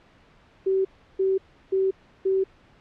sine tone bursts, 383.1 Hz, G4, 40 cents flat, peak -19 dBFS, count 4, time 0.66-2.44 s, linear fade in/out 10 ms, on 190 ms, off 340 ms, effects pink hiss -56 dBFS RMS until 2.8 s + low-pass 3000 Hz 12 dB/octave

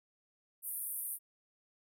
white band-pass noise, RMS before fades -40 dBFS, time 0.62-1.19 s, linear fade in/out 50 ms, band 9100 to 15000 Hz, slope 96 dB/octave, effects none

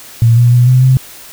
sine tone with pitch steps, 115.7 / 120.5 / 122.6 / 127.5 / 130.2 Hz, A#2 / B2 / B2 / C3 / C3, -13 / -42 / -12 / -44 / -8 cents, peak -4 dBFS, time 0.22-0.97 s, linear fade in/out 0 ms, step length 150 ms, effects white hiss -34 dBFS RMS until 1.32 s

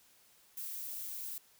violet noise, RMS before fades -42 dBFS, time 0.57-1.38 s, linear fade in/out 2 ms, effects white hiss -65 dBFS RMS until 1.59 s

